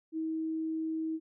sine tone, 319.7 Hz, D#4, 47 cents sharp, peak -31 dBFS, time 0.12-1.2 s, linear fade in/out 50 ms, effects none

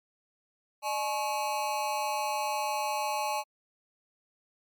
square tone with amplitude modulation, 849 Hz, G#5, 38 cents sharp, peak -25 dBFS, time 0.82-3.44 s, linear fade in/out 50 ms, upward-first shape sine, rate 246 Hz, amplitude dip 100%, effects MP3 96 kbps

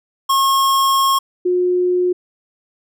square / sine tone pair in turn, 1084 / 360 Hz, C#6 / F#4, -39 / -47 cents, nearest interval octave + perfect fifth, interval 1908 cents, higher first, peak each -13 dBFS, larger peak neither, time 0.29-1.19 / 1.45-2.13 s, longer first, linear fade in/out 10 ms, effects none

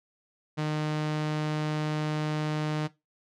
sawtooth tone, 152.8 Hz, D#3, 31 cents flat, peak -23 dBFS, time 0.57-2.88 s, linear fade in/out 20 ms, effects noise-tail reverb RT60 0.2 s tail -17 dB re dry + low-pass 5000 Hz 12 dB/octave

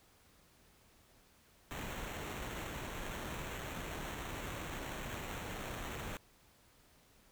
pink noise with sample-and-hold, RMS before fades -43 dBFS, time 1.71-6.17 s, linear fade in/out 0 ms, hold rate 4900 Hz, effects pink hiss -66 dBFS RMS until 7.31 s

